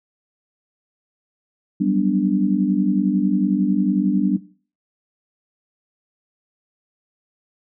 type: chord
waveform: sine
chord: G major seventh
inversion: third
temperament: equal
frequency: 185 / 196 / 246.9 / 293.7 Hz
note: F#3 / G3 / B3 / D4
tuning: 0 / 0 / 0 / 0 cents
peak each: -23 / -20 / -23 / -20 dBFS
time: 1.8-4.37 s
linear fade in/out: 10 ms
effects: noise-tail reverb RT60 0.4 s tail -17 dB re dry